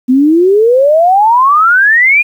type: exponential sweep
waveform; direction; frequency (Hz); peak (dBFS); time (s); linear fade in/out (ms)
sine; up; 246.9 to 2478; -4; 0.08-2.23; 20
effects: 7-bit